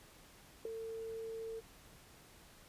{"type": "tone with ADSR envelope", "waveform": "sine", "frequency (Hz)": 450, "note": "A4", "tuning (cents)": 39, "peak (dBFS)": -33, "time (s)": [0.65, 1.61], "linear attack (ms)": 4, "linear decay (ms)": 5, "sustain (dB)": -8, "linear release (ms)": 27, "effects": ["pink hiss -60 dBFS RMS until 2.68 s", "resampled to 32000 Hz"]}